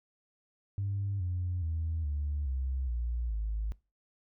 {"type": "tone with pitch steps", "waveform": "sine", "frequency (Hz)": [99.4, 89.58, 80.74, 72.77, 65.58, 59.1, 53.27], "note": ["G2", "F2", "E2", "D2", "C2", "A#1", "G#1"], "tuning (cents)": [25, 44, -35, -15, 5, 24, 45], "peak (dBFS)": -29, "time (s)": [0.78, 3.72], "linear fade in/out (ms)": 0, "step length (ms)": 420, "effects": ["noise-tail reverb RT60 0.3 s tail -23 dB re dry", "tanh soft clip ceiling -26 dBFS"]}